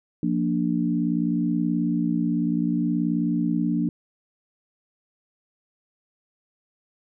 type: chord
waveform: sine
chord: Bb major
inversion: second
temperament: equal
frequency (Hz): 174.61 / 233.1 / 293.7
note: F3 / Bb3 / D4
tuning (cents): 0 / 0 / 0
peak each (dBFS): -25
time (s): 0.23-3.89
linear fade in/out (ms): 2
effects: none